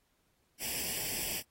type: noise with comb filter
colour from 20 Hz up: white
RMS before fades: -36 dBFS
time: 0.59-1.43 s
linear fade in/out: 50 ms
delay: 0.38 ms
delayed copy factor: +0.85
effects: pink hiss -75 dBFS RMS until 1.5 s + AAC 48 kbps